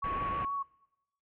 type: tone with vibrato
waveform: sine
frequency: 1116 Hz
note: C#6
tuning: 11 cents sharp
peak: -31 dBFS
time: 0.02-0.63 s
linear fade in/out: 10 ms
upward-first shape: sine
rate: 6.3 Hz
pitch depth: 17 cents each way
type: low-pass noise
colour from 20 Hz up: pink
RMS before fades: -40 dBFS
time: 0.04-0.45 s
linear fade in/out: 2 ms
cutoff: 2800 Hz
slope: 48 dB/octave
effects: noise-tail reverb RT60 0.9 s tail -22 dB re dry